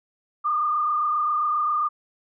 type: tone with frequency modulation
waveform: sine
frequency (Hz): 1207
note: D6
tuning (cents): +47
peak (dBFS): -20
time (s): 0.44-1.89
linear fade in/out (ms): 20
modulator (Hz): 27.5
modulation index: 1.1
effects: none